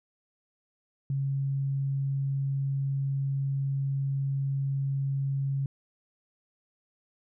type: tone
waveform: sine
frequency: 137.3 Hz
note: C#3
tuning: 16 cents flat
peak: -26 dBFS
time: 1.1-5.66 s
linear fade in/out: 2 ms
effects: none